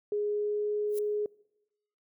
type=tone with pitch glide; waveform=sine; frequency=415.3 to 418.2 Hz; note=G#4 to G#4; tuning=0 to +12 cents; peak=-27 dBFS; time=0.12-1.26 s; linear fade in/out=2 ms; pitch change=+12 cents; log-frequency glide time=0.22-0.72 s
type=noise with exponential growth; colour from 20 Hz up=violet; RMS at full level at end=-38 dBFS; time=0.87-0.99 s; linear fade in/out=5 ms; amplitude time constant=24 ms
effects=noise-tail reverb RT60 0.9 s tail -24 dB re dry